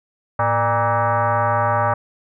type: tone with frequency modulation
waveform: sine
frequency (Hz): 108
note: A2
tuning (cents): -32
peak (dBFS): -15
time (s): 0.39-1.94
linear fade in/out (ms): 5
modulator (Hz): 351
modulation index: 3.6
effects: none